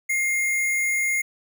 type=tone with sample-and-hold; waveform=sine; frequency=2118 Hz; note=C7; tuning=21 cents sharp; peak=-20 dBFS; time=0.09-1.22 s; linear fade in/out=10 ms; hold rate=8820 Hz; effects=none